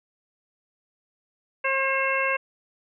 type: harmonic tone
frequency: 537 Hz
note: C5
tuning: 45 cents sharp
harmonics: 1 / 2 / 3 / 4 / 5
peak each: -28 / -28 / -28 / -28 / -28 dBFS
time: 1.64-2.37 s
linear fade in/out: 10 ms
effects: none